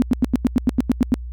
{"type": "tone bursts", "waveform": "sine", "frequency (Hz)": 246.9, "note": "B3", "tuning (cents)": 0, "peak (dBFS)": -11, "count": 11, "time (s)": [0, 1.141], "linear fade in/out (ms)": 0, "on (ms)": 21, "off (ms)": 91, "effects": ["added 60 Hz sine -28 dBFS peak until 1.32 s"]}